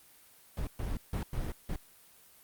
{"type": "noise bursts at uneven times", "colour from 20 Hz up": "brown", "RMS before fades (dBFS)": -34, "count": 5, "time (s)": [[0.57, 0.67], [0.79, 0.97], [1.13, 1.23], [1.33, 1.52], [1.69, 1.76]], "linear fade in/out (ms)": 2, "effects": ["white hiss -59 dBFS RMS until 2.43 s", "Opus 32 kbps"]}